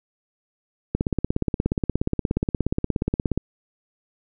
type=click train; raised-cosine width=3 ms; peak=-8 dBFS; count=42; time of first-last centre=0.95-3.376 s; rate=16.9 Hz; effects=none